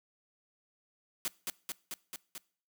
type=noise with echo; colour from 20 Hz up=white; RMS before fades=-34 dBFS; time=1.25-1.28 s; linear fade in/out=0 ms; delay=220 ms; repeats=5; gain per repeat=-2 dB; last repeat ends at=2.38 s; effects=noise-tail reverb RT60 0.5 s tail -23 dB re dry